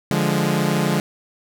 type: chord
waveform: sawtooth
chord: D diminished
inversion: none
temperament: equal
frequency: 146.83 / 174.61 / 207.7 Hz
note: D3 / F3 / Ab3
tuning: 0 / 0 / 0 cents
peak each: -18 dBFS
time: 0.11-1 s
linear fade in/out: 0 ms
effects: none